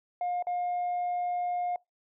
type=tone with dropouts; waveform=sine; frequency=712 Hz; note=F5; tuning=33 cents sharp; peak=-26 dBFS; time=0.21-1.76 s; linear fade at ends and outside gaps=2 ms; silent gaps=0.425-0.469 s; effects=noise-tail reverb RT60 0.2 s tail -26 dB re dry + tanh soft clip ceiling -26 dBFS